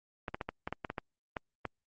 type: clicks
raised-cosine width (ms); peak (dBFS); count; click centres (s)
0.5; -20; 11; 0.282 / 0.345 / 0.412 / 0.49 / 0.675 / 0.726 / 0.848 / 0.901 / 0.982 / 1.368 / 1.653
effects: Opus 32 kbps